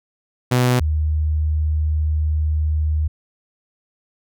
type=tone pair in turn; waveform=sawtooth / sine; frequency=124.6 / 76.89 Hz; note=B2 / D#2; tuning=+16 / -20 cents; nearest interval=minor sixth; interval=836 cents; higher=first; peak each=-10 / -16 dBFS; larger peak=first; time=0.51-0.8 / 0.8-3.08 s; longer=second; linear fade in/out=10 ms; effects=none